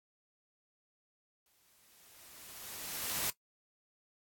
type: noise with exponential growth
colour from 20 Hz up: white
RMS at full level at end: -33 dBFS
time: 1.46-3.3 s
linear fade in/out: 1 ms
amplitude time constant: 400 ms
effects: noise-tail reverb RT60 0.1 s tail -18 dB re dry + AAC 64 kbps